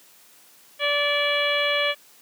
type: harmonic tone with a mistuned harmonic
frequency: 580 Hz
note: D5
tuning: 22 cents flat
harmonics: 1 / 2 / 3 / 4 / 5 / 6 / 7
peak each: -25 / -30 / -28 / -26 / -29 / -27 / -38 dBFS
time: 0.79-1.95 s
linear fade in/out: 50 ms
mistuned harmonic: 6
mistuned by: -60 cents
effects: white hiss -53 dBFS RMS until 2.21 s + high-pass 150 Hz 12 dB/octave